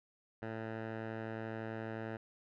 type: tone with low-pass filter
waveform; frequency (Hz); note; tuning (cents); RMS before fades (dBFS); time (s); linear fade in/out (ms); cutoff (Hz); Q
10% pulse; 111.6; A2; +25; -42; 0.42-2.17; 5; 1700; 1.3
effects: none